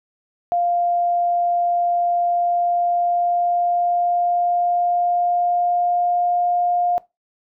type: tone with pitch glide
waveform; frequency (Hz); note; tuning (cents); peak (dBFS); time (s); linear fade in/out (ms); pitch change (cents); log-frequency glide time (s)
sine; 698.5 to 706.6; F5 to F5; 0 to +20; -16; 0.52-6.98; 0; +20; 2.22-6.39
effects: noise-tail reverb RT60 0.2 s tail -19 dB re dry